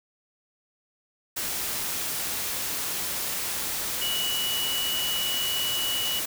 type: tone in noise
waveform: sine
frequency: 2939 Hz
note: F#7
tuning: 12 cents flat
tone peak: -27 dBFS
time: 4.01-6.2 s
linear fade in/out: 10 ms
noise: white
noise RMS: -30 dBFS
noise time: 1.36-6.26 s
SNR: 0 dB
effects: none